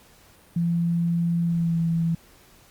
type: tone with pitch glide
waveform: sine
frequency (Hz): 170 to 166.02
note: F3 to E3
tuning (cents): -46 to +13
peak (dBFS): -20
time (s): 0.56-2.15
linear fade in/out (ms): 5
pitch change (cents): -41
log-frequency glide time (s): 1.44-1.8
effects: pink hiss -54 dBFS RMS until 2.7 s + Opus 48 kbps